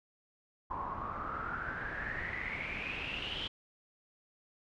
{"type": "noise with low-pass filter sweep", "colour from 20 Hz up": "pink", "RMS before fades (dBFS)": -39, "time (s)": [0.7, 3.48], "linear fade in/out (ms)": 10, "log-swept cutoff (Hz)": [1000, 3200], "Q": 9.9, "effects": []}